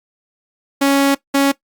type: tone pair in turn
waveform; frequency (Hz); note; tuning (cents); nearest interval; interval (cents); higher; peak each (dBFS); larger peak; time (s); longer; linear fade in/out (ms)
sawtooth; 277.4 / 277.4; C#4 / C#4; +1 / +1; unison; 0; neither; -7; neither; 0.81-1.15 / 1.34-1.52; first; 10
effects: noise-tail reverb RT60 0.1 s tail -18 dB re dry + Opus 48 kbps